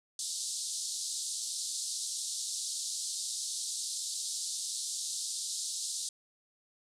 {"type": "band-pass noise", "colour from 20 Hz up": "white", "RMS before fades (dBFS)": -37, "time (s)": [0.19, 6.09], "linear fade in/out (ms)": 2, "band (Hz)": [3800, 9400], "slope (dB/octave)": 48, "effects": []}